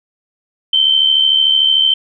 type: tone with amplitude modulation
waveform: sine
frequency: 3102 Hz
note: G7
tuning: 19 cents flat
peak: -6 dBFS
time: 0.73-1.94 s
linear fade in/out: 5 ms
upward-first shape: sine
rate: 73.4 Hz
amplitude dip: 60%
effects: none